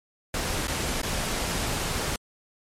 pink noise with dropouts, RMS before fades -28 dBFS, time 0.34-2.16 s, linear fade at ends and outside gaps 2 ms, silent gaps 0.672-0.68 / 1.017-1.031 s, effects low-pass 11000 Hz 12 dB/octave + MP3 64 kbps

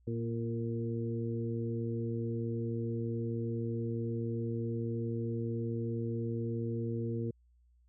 harmonic tone with a mistuned harmonic, 115.4 Hz, A#2, 17 cents flat, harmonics 1 / 2 / 3 / 4, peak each -35 / -38 / -40 / -41 dBFS, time 0.07-7.31 s, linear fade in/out 5 ms, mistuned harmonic 2, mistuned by +25 cents, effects added 60 Hz sine -63 dBFS peak until 7.88 s

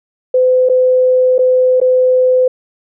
sine tone with dropouts, 509 Hz, C5, 48 cents flat, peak -7 dBFS, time 0.34-2.48 s, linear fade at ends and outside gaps 5 ms, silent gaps 0.689-0.696 / 1.382-1.39 / 1.802-1.814 s, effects none

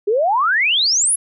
sine exponential sweep, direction up, 390.7 to 11175 Hz, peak -13 dBFS, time 0.07-1.16 s, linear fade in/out 10 ms, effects none

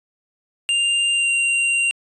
square tone with pitch glide, 2794 to 2768 Hz, F7 to F7, 0 to -16 cents, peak -17 dBFS, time 0.69-1.91 s, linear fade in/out 0 ms, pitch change -16 cents, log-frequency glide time 1.13-1.3 s, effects resampled to 24000 Hz

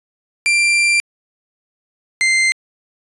40% pulse tone pair in turn, 2367 / 2086 Hz, D7 / C7, +13 / -6 cents, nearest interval major second, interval 219 cents, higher first, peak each -11 dBFS, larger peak neither, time 0.46-1 / 2.21-2.52 s, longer first, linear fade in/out 0 ms, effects resampled to 24000 Hz

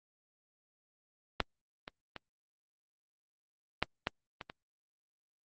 clicks, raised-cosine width 0.3 ms, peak -11 / -25 / -26 / -11 / -14 / -25 / -27 dBFS, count 7, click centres 1.403 / 1.879 / 2.163 / 3.826 / 4.071 / 4.412 / 4.499 s, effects Opus 32 kbps

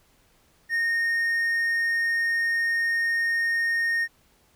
triangle tone, 1846 Hz, A#6, 17 cents flat, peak -20 dBFS, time 0.69-4.08 s, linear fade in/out 50 ms, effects pink hiss -62 dBFS RMS until 4.55 s

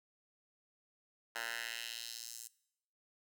10% pulse tone with high-pass filter sweep, 116.1 Hz, A#2, 7 cents flat, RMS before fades -44 dBFS, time 1.35-2.48 s, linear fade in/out 10 ms, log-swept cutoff 1200 to 8000 Hz, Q 1.6, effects noise-tail reverb RT60 0.8 s tail -22 dB re dry

